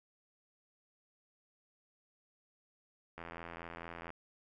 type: click train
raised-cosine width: 0.5 ms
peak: -30 dBFS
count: 79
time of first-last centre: 3.18-4.104 s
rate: 84.4 Hz
effects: none